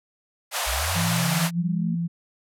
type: band-pass noise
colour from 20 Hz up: pink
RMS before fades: -27 dBFS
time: 0.51-1.51 s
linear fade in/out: 50 ms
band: 570 to 14000 Hz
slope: 48 dB/octave
type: linear sweep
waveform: sine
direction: up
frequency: 53.6 to 230 Hz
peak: -27 dBFS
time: 0.66-1.96 s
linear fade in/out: 20 ms
type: tone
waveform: sine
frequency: 169.7 Hz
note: F3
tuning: 49 cents flat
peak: -23 dBFS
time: 0.95-2.08 s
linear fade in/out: 20 ms
effects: none